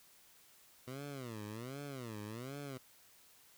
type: tone with vibrato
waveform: 15% pulse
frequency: 122.5 Hz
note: B2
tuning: 14 cents flat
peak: -37 dBFS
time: 0.87-2.78 s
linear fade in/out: 10 ms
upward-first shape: sine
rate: 1.3 Hz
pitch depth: 280 cents each way
effects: white hiss -64 dBFS RMS until 3.57 s